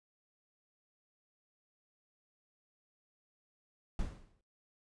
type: noise with exponential decay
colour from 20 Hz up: brown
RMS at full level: -35 dBFS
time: 3.99-4.41 s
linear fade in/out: 2 ms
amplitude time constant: 90 ms
effects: noise-tail reverb RT60 0.2 s tail -21 dB re dry + resampled to 22050 Hz